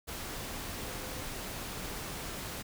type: tone in noise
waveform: sine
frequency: 514 Hz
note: C5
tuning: 31 cents flat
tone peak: -49 dBFS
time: 0.77-1.23 s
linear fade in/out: 20 ms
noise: pink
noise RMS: -40 dBFS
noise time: 0.07-2.63 s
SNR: -12 dB
effects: none